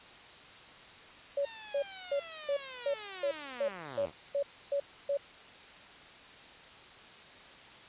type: tone bursts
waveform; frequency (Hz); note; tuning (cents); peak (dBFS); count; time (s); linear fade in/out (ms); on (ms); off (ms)
sine; 564; C#5; +30; -28; 11; 1.37-5.172; 5; 82; 290
type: linear sweep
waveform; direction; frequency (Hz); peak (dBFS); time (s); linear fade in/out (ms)
5% pulse; down; 932.3 to 67.5; -31; 1.42-4.12; 50
effects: white hiss -52 dBFS RMS until 7.88 s + resampled to 8000 Hz